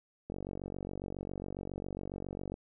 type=click train; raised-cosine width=2 ms; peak=-26 dBFS; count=107; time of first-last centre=0.3-2.541 s; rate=47.3 Hz; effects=none